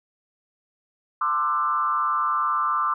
sine tone with frequency modulation, 1188 Hz, D6, 20 cents sharp, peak -20 dBFS, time 1.21-2.94 s, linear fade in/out 5 ms, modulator 143 Hz, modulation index 1.1, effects none

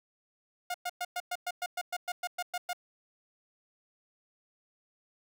sawtooth tone bursts, 714 Hz, F5, 38 cents sharp, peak -28 dBFS, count 14, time 0.7-2.732 s, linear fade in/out 5 ms, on 43 ms, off 110 ms, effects none

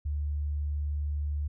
sine tone, 73.42 Hz, D2, in tune, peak -28 dBFS, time 0.05-1.48 s, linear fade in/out 10 ms, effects none

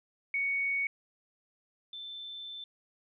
sine tone pair in turn, 2229 / 3538 Hz, C#7 / A7, +9 / +9 cents, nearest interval minor sixth, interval 800 cents, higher second, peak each -28 / -40 dBFS, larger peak first, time 0.34-0.87 / 1.93-2.64 s, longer second, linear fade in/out 2 ms, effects none

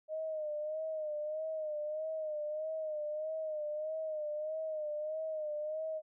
sine tone with vibrato, 617 Hz, D#5, 15 cents flat, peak -35 dBFS, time 0.08-6.02 s, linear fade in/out 50 ms, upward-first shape sine, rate 1.6 Hz, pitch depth 53 cents each way, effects none

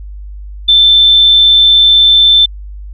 sine tone, 3542 Hz, A7, 11 cents sharp, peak -3 dBFS, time 0.68-2.46 s, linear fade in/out 10 ms, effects added 50 Hz sine -24 dBFS peak until 2.93 s

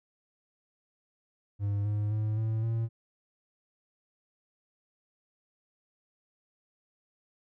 triangle tone with pitch steps, 101.5 / 104.47 / 107.54 / 110.69 / 113.93 Hz, G#2 / G#2 / A2 / A2 / A#2, -39 / +11 / -39 / +11 / -39 cents, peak -25 dBFS, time 1.59-2.89 s, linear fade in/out 50 ms, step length 260 ms, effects none

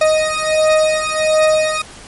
40% pulse beating tone pair, 622.3 / 623.7 Hz, D#5 / D#5, 0 / +4 cents, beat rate 1.4 Hz, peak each -14 dBFS, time 0.01-1.82 s, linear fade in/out 5 ms, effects pink hiss -37 dBFS RMS until 2.07 s + MP3 48 kbps

